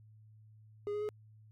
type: tone with pitch steps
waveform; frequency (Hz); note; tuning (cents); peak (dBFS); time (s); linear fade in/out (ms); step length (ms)
triangle; 411.7 / 417 / 422.3; G#4 / G#4 / G#4; -15 / +7 / +29; -32; 0.87-1.089; 0; 73
effects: added 108 Hz sine -56 dBFS peak until 1.51 s